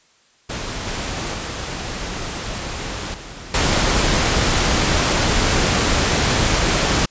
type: noise with level steps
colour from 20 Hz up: pink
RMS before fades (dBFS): -27 / -25 / -27 / -35 / -17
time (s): 0.49-7.06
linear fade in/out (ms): 10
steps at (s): 0.87 / 1.34 / 3.14 / 3.54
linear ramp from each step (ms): 2
effects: white hiss -56 dBFS RMS until 7.1 s + resampled to 16000 Hz